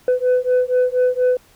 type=beating tone pair; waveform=sine; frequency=499.7 / 503.9 Hz; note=B4 / B4; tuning=+20 / +35 cents; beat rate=4.2 Hz; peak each=-15 dBFS; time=0.08-1.37 s; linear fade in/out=2 ms; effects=tanh soft clip ceiling -11 dBFS + pink hiss -52 dBFS RMS until 1.55 s